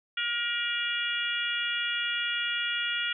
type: harmonic tone with a mistuned harmonic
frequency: 474.8 Hz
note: A#4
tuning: 32 cents sharp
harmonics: 3 / 4 / 5 / 6 / 7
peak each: -32 / -36 / -36 / -32 / -35 dBFS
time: 0.17-3.13 s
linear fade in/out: 5 ms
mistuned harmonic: 7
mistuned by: +15 cents
effects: none